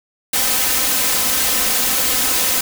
white noise with comb filter, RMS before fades -17 dBFS, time 0.33-2.61 s, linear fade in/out 5 ms, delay 3.9 ms, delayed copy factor +0.75, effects none

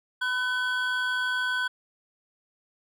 triangle tone cluster, 1004 / 1511 / 3318 Hz, B5 / F#6 / G#7, +28 / +36 / -2 cents, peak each -33 / -24 / -33 dBFS, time 0.21-1.68 s, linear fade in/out 10 ms, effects none

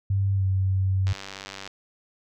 sine tone with pitch glide, 98 to 95.21 Hz, G2 to G2, 0 to -50 cents, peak -20 dBFS, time 0.1-1.13 s, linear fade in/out 5 ms, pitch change -50 cents, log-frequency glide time 0.35-0.44 s
click train, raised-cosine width 0.2 ms, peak -19 dBFS, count 60, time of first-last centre 1.07-1.676 s, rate 97.4 Hz
effects none

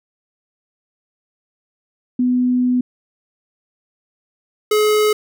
sine / square tone pair in turn, 249.3 / 424.9 Hz, B3 / G#4, +16 / +40 cents, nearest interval major sixth, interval 924 cents, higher second, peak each -13 dBFS, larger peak neither, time 2.19-2.81 / 4.71-5.13 s, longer first, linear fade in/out 5 ms, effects none

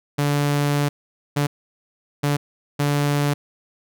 sawtooth tone bursts at uneven times, 144.6 Hz, D3, 27 cents flat, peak -14 dBFS, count 4, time 0.18-0.89 / 1.36-1.47 / 2.23-2.37 / 2.79-3.34 s, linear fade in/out 10 ms, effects none

